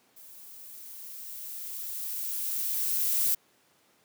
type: noise with level ramp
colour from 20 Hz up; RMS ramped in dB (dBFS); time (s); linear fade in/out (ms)
violet; -50 to -25; 0.16-3.35; 10
effects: pink hiss -65 dBFS RMS until 4.04 s + high-pass 200 Hz 12 dB/octave